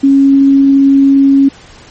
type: tone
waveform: sine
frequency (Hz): 274.8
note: C#4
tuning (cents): -15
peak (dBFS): -3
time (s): 0.03-1.49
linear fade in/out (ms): 10
effects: pink hiss -37 dBFS RMS until 1.9 s + MP3 32 kbps